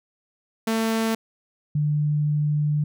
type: tone pair in turn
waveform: sawtooth / sine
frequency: 223.9 / 148.96 Hz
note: A3 / D3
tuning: +30 / +25 cents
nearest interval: perfect fifth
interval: 705 cents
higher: first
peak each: -17 / -19 dBFS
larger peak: first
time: 0.67-1.15 / 1.75-2.84 s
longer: second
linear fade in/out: 5 ms
effects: none